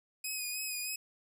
10% pulse tone with vibrato, 2506 Hz, D#7, 12 cents sharp, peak -27 dBFS, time 0.24-0.96 s, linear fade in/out 5 ms, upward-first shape sine, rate 3.2 Hz, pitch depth 36 cents each way, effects none

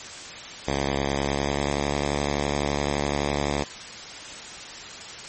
5% pulse tone with pitch glide, 69.3 to 71.79 Hz, C#2 to D2, 0 to -39 cents, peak -12 dBFS, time 0.67-3.64 s, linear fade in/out 10 ms, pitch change +61 cents, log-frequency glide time 0.91-1.98 s, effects white hiss -38 dBFS RMS until 5.28 s + MP3 32 kbps

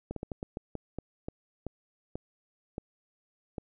slowing click train, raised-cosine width 2 ms, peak -22 dBFS, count 13, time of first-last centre 0.11-3.582 s, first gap 53 ms, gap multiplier 1.28, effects none

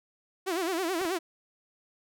sawtooth tone with vibrato, 353.8 Hz, F4, 23 cents sharp, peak -24 dBFS, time 0.46-1.19 s, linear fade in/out 20 ms, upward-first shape sine, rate 9.3 Hz, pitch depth 160 cents each way
clicks, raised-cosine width 0.5 ms, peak -23 dBFS, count 2, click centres 1.014 / 1.052 s
effects none

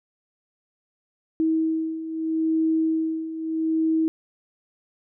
sine beating tone pair, 320 / 320.78 Hz, D#4 / E4, +49 / -47 cents, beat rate 0.78 Hz, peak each -27 / -22 dBFS, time 1.4-4.08 s, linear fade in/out 0 ms, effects none

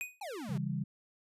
square tone with exponential decay, 2489 Hz, D#7, in tune, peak -33 dBFS, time 0.01-0.2 s, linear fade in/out 0 ms, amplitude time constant 41 ms
square exponential sweep, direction down, 880 to 117.3 Hz, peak -40 dBFS, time 0.21-0.58 s, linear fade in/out 5 ms
sine chord, C# diminished, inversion none, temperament just, 138.59 / 166.31 / 199.57 Hz, C#3 / E3 / G3, 0 / +16 / +31 cents, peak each -36 / -37 / -37 dBFS, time 0.49-0.84 s, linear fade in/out 5 ms
effects resampled to 32000 Hz

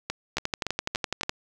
two click trains, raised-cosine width 0.2 ms, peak -11 / -9 dBFS, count 5 / 12, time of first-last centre 0.1-1.233 / 0.37-1.294 s, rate 3.53 / 11.9 Hz, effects none

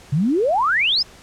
sine exponential sweep, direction up, 131.2 to 5400 Hz, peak -15 dBFS, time 0.12-1.03 s, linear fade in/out 10 ms, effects pink hiss -45 dBFS RMS until 1.22 s + low-pass 9000 Hz 12 dB/octave

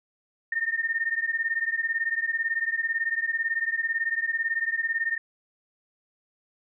sine beating tone pair, 1817 / 1835 Hz, A#6 / A#6, -45 / -28 cents, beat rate 18 Hz, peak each -27 / -28 dBFS, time 0.52-5.18 s, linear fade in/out 5 ms, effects none

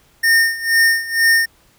square tone with tremolo, 1825 Hz, A#6, 37 cents flat, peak -10 dBFS, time 0.23-1.46 s, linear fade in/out 10 ms, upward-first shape sine, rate 2.1 Hz, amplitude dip 85%, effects pink hiss -54 dBFS RMS until 1.78 s

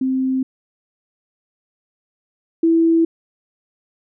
sine tone pair in turn, 261.6 / 329.6 Hz, C4 / E4, 0 / 0 cents, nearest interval major third, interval 400 cents, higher second, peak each -16 / -11 dBFS, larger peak second, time 0.01-0.43 / 2.63-3.05 s, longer neither, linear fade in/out 5 ms, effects none

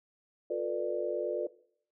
sine chord, B half-diminished seventh, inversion second, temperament just, 355.6 / 444.5 / 493.9 / 592.7 Hz, F4 / A4 / B4 / D5, +31 / +18 / 0 / +16 cents, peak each -36 / -36 / -35 / -35 dBFS, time 0.5-1.47 s, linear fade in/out 5 ms, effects noise-tail reverb RT60 0.6 s tail -19 dB re dry

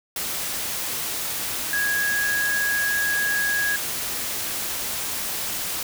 sine tone in noise, 1655 Hz, G#6, 6 cents flat, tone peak -21 dBFS, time 1.73-3.76 s, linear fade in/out 2 ms, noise white, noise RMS -28 dBFS, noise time 0.16-5.83 s, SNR +4 dB, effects none

